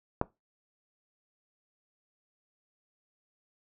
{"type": "click", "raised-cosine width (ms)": 1, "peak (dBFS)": -12, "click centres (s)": 0.214, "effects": ["noise-tail reverb RT60 0.2 s tail -19 dB re dry"]}